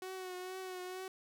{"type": "tone with vibrato", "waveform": "sawtooth", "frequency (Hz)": 370, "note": "F#4", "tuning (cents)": 0, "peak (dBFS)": -38, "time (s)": [0.02, 1.08], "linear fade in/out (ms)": 2, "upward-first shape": "triangle", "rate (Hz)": 2.2, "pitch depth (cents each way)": 38, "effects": []}